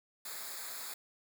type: noise with comb filter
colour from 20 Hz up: white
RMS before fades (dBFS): -43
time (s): 0.25-0.94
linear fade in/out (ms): 5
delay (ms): 0.34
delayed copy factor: -0.8
effects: none